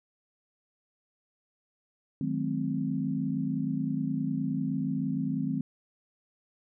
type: chord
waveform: sine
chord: D# diminished seventh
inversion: none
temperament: equal with one note detuned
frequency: 155.56 / 185 / 215 / 261.6 Hz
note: D#3 / F#3 / A3 / C4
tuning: 0 / 0 / -40 / 0 cents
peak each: -33 / -35 / -34 / -31 dBFS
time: 2.21-5.61 s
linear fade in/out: 2 ms
effects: none